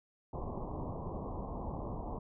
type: low-pass noise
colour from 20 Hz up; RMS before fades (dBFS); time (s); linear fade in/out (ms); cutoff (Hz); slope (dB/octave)
pink; -40; 0.33-2.19; 5; 1100; 96
effects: none